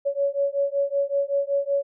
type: beating tone pair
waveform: sine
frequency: 558 / 563.3 Hz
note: C#5 / C#5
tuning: +11 / +28 cents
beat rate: 5.3 Hz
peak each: -24 dBFS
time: 0.05-1.83 s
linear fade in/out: 20 ms
effects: none